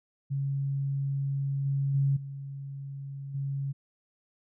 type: tone with level steps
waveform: sine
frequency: 138.3 Hz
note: C#3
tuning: 4 cents flat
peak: -27 / -25 / -22 / -36 / -29 dBFS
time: 0.3-3.73 s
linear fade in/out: 20 ms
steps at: 1.65 / 1.94 / 2.16 / 3.34 s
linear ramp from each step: 10 ms
effects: none